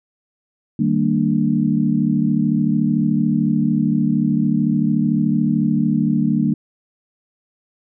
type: chord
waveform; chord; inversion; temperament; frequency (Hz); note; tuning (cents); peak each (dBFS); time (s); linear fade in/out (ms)
sine; Eb major seventh; none; equal with one note detuned; 155.56 / 196 / 229.5 / 293.7; Eb3 / G3 / Bb3 / D4; 0 / 0 / -27 / 0; -21 / -20 / -18 / -22; 0.79-6.54; 5
effects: none